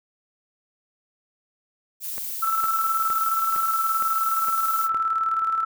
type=noise; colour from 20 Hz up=violet; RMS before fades=-31 dBFS; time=2-4.89 s; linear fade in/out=50 ms
type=click train; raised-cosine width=0.5 ms; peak=-21 dBFS; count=7; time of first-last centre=2.18-4.945 s; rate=2.17 Hz
type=tone with tremolo; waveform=sine; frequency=1323 Hz; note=E6; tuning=6 cents sharp; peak=-19 dBFS; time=2.42-5.65 s; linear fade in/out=10 ms; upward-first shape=square; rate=19 Hz; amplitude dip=40%
effects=none